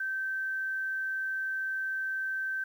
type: tone with quantisation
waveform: sine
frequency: 1551 Hz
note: G6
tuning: 19 cents flat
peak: -30 dBFS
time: 0-2.64 s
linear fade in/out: 5 ms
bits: 10
effects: none